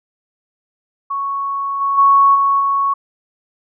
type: tone with level steps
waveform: sine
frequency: 1108.7 Hz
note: C#6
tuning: in tune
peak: -18 / -14 / -7 / -11 / -13 dBFS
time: 1.1-2.94 s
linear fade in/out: 10 ms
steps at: 1.8 / 1.97 / 2.34 / 2.59 s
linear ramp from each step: 20 ms
effects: none